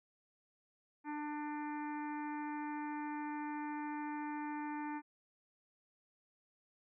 harmonic tone, 297.7 Hz, D4, 24 cents sharp, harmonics 1 / 3 / 4 / 5 / 6 / 7 / 8, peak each -41 / -43 / -55 / -54 / -53 / -57 / -58 dBFS, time 1.04-5.02 s, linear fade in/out 50 ms, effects none

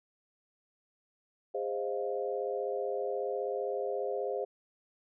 sine chord, F minor seventh, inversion first, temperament equal with one note detuned, 408.4 / 523.3 / 622.3 / 698.5 Hz, Ab4 / C5 / Eb5 / F5, -29 / 0 / 0 / 0 cents, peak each -35 / -35 / -40 / -40 dBFS, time 1.54-4.45 s, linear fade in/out 10 ms, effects none

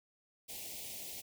white band-stop noise, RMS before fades -45 dBFS, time 0.48-1.22 s, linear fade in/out 20 ms, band 850 to 2100 Hz, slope 48 dB/octave, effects none

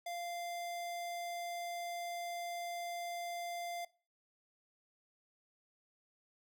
square tone, 694 Hz, F5, 11 cents flat, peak -40 dBFS, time 0.06-3.85 s, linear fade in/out 5 ms, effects noise-tail reverb RT60 0.4 s tail -22 dB re dry

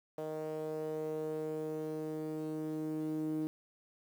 sawtooth tone with band-pass filter sweep, 155.6 Hz, D#3, in tune, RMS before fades -38 dBFS, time 0.18-3.47 s, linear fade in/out 0 ms, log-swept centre 550 to 320 Hz, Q 4.1, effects 10-bit

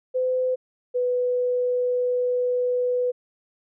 sine tone pair in turn, 510 / 495.5 Hz, C5 / B4, -44 / +6 cents, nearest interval unison, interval 50 cents, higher first, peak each -20 dBFS, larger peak neither, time 0.14-0.56 / 0.94-3.12 s, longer second, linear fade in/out 20 ms, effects none

